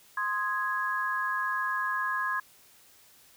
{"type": "chord", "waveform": "sine", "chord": "Ab major", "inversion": "first", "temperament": "equal", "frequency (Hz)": [1046.5, 1244.5, 1661.2], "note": ["C6", "Eb6", "Ab6"], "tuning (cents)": [0, 0, 0], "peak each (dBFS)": [-31, -36, -30], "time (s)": [0.17, 2.4], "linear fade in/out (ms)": 5, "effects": ["white hiss -58 dBFS RMS until 3.36 s"]}